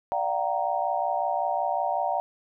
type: chord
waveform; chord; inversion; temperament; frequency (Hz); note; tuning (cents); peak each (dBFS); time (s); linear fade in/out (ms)
sine; G minor seventh; second; equal with one note detuned; 587.3 / 698.5 / 763.9 / 932.3; D5 / F5 / G5 / Bb5; 0 / 0 / -45 / 0; -31 / -29 / -28 / -30; 0.12-2.2; 0
effects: none